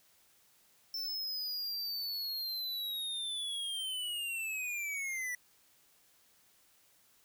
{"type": "linear sweep", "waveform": "square", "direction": "down", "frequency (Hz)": [5350, 1945], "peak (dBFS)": -36, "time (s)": [0.94, 5.35], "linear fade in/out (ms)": 2, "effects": ["white hiss -67 dBFS RMS until 7.24 s"]}